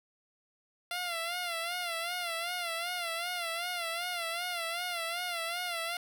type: tone with vibrato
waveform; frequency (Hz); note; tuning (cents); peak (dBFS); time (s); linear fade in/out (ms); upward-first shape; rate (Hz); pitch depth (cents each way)
10% pulse; 690; F5; -21; -25; 0.91-5.97; 2; sine; 2.6; 77
effects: none